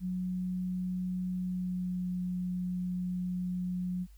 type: tone with pitch glide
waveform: sine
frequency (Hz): 182.7 to 180.71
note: F#3 to F#3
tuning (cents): -22 to -41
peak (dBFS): -31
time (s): 0-4.07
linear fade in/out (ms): 50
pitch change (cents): -19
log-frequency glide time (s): 1.34-2.12
effects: added 50 Hz sine -51 dBFS peak until 4.17 s + white hiss -68 dBFS RMS until 4.17 s